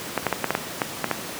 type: clicks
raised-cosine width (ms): 0.5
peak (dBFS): -5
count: 9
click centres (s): 0.177 / 0.267 / 0.327 / 0.443 / 0.506 / 0.551 / 0.818 / 1.043 / 1.113
effects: pink hiss -33 dBFS RMS until 1.39 s + high-pass 150 Hz 12 dB/octave